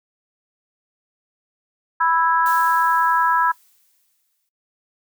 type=harmonic tone; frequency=329.6 Hz; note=E4; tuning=in tune; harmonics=3 / 4 / 5; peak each=-18 / -20 / -22 dBFS; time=2-3.52 s; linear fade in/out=10 ms
type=noise with exponential decay; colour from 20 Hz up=blue; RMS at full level=-33 dBFS; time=2.46-4.49 s; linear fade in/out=0 ms; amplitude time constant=440 ms
effects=noise-tail reverb RT60 0.1 s tail -18 dB re dry